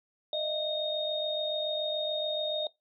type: tone cluster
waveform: sine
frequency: 613 / 660 / 3706 Hz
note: D#5 / E5 / A#7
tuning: -26 / +2 / -11 cents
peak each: -32 / -38 / -32 dBFS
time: 0.33-2.67 s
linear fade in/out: 2 ms
effects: noise-tail reverb RT60 0.2 s tail -23 dB re dry